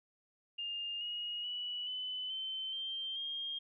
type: tone with pitch steps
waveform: sine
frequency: 2816 / 2880 / 2946 / 3013 / 3082 / 3152 / 3224 Hz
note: F7 / F#7 / F#7 / F#7 / G7 / G7 / G7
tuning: +14 / -47 / -8 / +31 / -30 / +9 / +48 cents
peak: -37 dBFS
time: 0.58-3.59 s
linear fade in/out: 10 ms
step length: 430 ms
effects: none